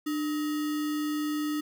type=tone with sample-and-hold; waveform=sine; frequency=300 Hz; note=D4; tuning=37 cents sharp; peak=-27 dBFS; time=0.06-1.61 s; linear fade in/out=10 ms; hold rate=1575 Hz; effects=none